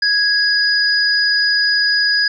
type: tone pair together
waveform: sine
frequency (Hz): 1661.2 / 4938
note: G#6 / D#8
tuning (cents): 0 / -14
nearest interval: octave + perfect fifth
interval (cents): 1886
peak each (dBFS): -15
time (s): 0.02-2.28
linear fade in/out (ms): 5
effects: none